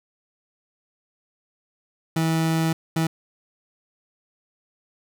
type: tone bursts at uneven times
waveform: 30% pulse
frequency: 162.1 Hz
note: E3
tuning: 29 cents flat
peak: -17 dBFS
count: 2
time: 2.16-2.73 / 2.96-3.07 s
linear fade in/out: 5 ms
effects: none